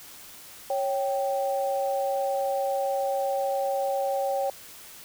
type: tone pair together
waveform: sine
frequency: 551.3 / 781 Hz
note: C#5 / G5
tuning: -10 / -7 cents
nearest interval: tritone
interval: 603 cents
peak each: -26 / -28 dBFS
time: 0.7-4.5 s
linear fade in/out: 2 ms
effects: white hiss -46 dBFS RMS until 5.04 s